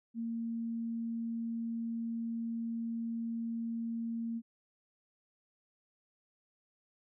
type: tone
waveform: sine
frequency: 230 Hz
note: A#3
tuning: 23 cents flat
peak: -34 dBFS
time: 0.14-4.42 s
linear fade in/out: 50 ms
effects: none